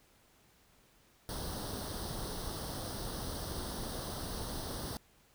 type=noise with comb filter; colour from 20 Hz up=pink; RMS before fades=-40 dBFS; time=1.29-4.97 s; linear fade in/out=0 ms; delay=0.21 ms; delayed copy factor=+0.8; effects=pink hiss -66 dBFS RMS until 5.34 s